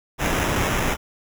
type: noise with sample-and-hold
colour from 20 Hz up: pink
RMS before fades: -22 dBFS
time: 0.18-0.97 s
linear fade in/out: 50 ms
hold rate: 4410 Hz
effects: none